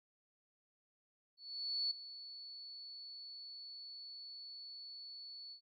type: tone with ADSR envelope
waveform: sine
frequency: 4435 Hz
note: C#8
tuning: in tune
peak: -33 dBFS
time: 1.37-5.61 s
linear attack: 540 ms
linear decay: 5 ms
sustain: -15 dB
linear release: 92 ms
effects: none